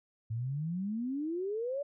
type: exponential sweep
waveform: sine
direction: up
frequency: 107.8 to 586 Hz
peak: -32 dBFS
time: 0.3-1.83 s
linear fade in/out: 10 ms
effects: none